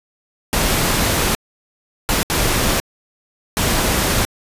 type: noise bursts at uneven times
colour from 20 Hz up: pink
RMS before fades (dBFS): -17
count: 4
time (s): 0.53-1.35 / 2.09-2.23 / 2.3-2.8 / 3.57-4.25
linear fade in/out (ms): 0
effects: resampled to 32000 Hz